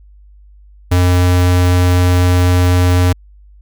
square tone, 89.6 Hz, F2, 45 cents sharp, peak -9 dBFS, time 0.91-3.13 s, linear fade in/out 10 ms, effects added 50 Hz sine -39 dBFS peak until 3.61 s

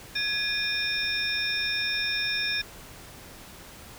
sine tone cluster, 1672 / 2437 / 3646 / 5360 Hz, G#6 / D#7 / A#7 / E8, +11 / -37 / -39 / +28 cents, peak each -31 dBFS, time 0.15-2.62 s, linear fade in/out 10 ms, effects pink hiss -46 dBFS RMS until 3.98 s

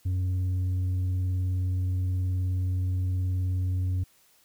triangle tone with tanh clipping, 91.9 Hz, F#2, 11 cents flat, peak -25 dBFS, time 0.05-4.04 s, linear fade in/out 10 ms, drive 8 dB, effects white hiss -62 dBFS RMS until 4.44 s

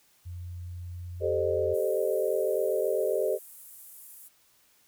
sine tone with pitch glide, 88.1 to 88.71 Hz, F2 to F2, +16 to +28 cents, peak -36 dBFS, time 0.25-1.75 s, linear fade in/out 20 ms, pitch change +12 cents, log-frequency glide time 0.86-1.56 s
sine chord, A half-diminished seventh, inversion third, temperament equal with one note detuned, 392 / 440 / 523.3 / 610.2 Hz, G4 / A4 / C5 / Eb5, 0 / 0 / 0 / -34 cents, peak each -30 dBFS, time 1.2-3.39 s, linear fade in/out 50 ms
white band-pass noise, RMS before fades -49 dBFS, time 1.73-4.29 s, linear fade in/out 20 ms, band 9000 to 16000 Hz, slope 24 dB/octave
effects white hiss -64 dBFS RMS until 4.87 s

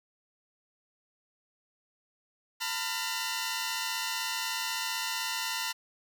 10% pulse tone cluster, 904 / 999 / 1394 Hz, A5 / B5 / F6, +47 / +20 / -4 cents, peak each -27 / -27 / -28 dBFS, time 2.6-5.73 s, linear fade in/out 20 ms, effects none

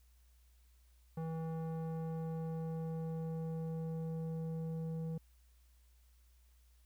square tone with low-pass filter sweep, 162 Hz, E3, 30 cents flat, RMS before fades -40 dBFS, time 1.17-5.18 s, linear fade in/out 5 ms, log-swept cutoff 860 to 410 Hz, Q 1.1, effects added 60 Hz sine -63 dBFS peak until 6.85 s + white hiss -75 dBFS RMS until 6.85 s

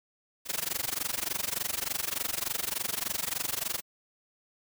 white noise with amplitude modulation, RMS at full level -29 dBFS, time 0.45-3.82 s, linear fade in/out 50 ms, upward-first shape sine, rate 23.4 Hz, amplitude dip 95%, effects none

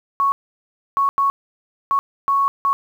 sine tone bursts at uneven times, 1108 Hz, C#6, 1 cent flat, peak -14 dBFS, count 6, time 0.2-0.32 / 0.97-1.09 / 1.18-1.3 / 1.91-1.99 / 2.28-2.48 / 2.65-2.73 s, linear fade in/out 0 ms, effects 8-bit

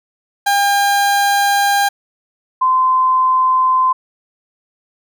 30% pulse / sine tone pair in turn, 804 / 1031.9 Hz, G5 / C6, +44 / -24 cents, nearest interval major third, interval 432 cents, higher second, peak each -9 / -10 dBFS, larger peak first, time 0.46-1.89 / 2.61-3.93 s, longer first, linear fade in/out 10 ms, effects none

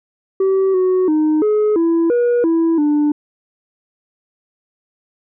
sine tone with pitch steps, 384.1 / 370.3 / 308.4 / 423.8 / 333 / 481.5 / 329.8 / 296 Hz, G4 / F#4 / D#4 / G#4 / E4 / B4 / E4 / D4, -35 / +1 / -15 / +35 / +18 / -44 / +1 / +14 cents, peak -9 dBFS, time 0.4-3.12 s, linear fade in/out 5 ms, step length 340 ms, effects tanh soft clip ceiling -11 dBFS

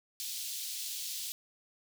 pink high-pass noise, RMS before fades -39 dBFS, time 0.2-1.32 s, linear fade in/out 0 ms, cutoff 3400 Hz, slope 24 dB/octave, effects none

